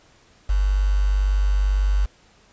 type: tone with quantisation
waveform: sine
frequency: 49 Hz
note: G1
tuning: in tune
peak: -16 dBFS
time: 0.49-2.06 s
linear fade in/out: 10 ms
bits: 6
effects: pink hiss -55 dBFS RMS until 2.52 s + resampled to 16000 Hz